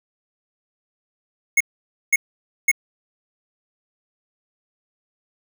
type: tone bursts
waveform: square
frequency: 2177 Hz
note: C#7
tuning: 32 cents flat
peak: -13 dBFS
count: 3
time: 1.57-2.715 s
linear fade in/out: 5 ms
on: 35 ms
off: 520 ms
effects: none